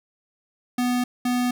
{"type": "tone pair in turn", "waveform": "square", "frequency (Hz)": [246.9, 246.9], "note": ["B3", "B3"], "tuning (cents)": [0, 0], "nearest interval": "unison", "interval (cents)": 0, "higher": "neither", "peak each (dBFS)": -21, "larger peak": "neither", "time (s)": [[0.78, 1.04], [1.25, 1.51]], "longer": "neither", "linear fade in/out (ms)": 5, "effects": []}